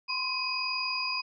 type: tone cluster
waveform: sine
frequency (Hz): 1020 / 1061 / 2516 / 4901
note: C6 / C6 / D#7 / D#8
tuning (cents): -44 / +24 / +19 / -27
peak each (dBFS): -37 / -39 / -33 / -32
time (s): 0.08-1.22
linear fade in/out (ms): 20
effects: none